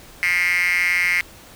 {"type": "tone with high-pass filter", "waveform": "5% pulse", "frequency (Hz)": 177.6, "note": "F3", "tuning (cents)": 29, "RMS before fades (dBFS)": -19, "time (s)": [0.23, 1.21], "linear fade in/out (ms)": 0, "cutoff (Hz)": 2100, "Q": 10, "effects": ["pink hiss -44 dBFS RMS until 1.55 s"]}